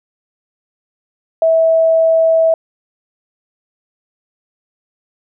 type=tone; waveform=sine; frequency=651 Hz; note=E5; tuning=22 cents flat; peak=-8 dBFS; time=1.42-2.54 s; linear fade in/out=2 ms; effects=none